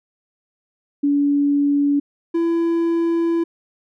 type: tone pair in turn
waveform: sine / triangle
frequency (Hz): 285.8 / 335.1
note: D4 / E4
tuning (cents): -47 / +29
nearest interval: minor third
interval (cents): 276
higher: second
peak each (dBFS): -14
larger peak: neither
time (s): 1.03-2 / 2.34-3.44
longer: second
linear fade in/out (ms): 10
effects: none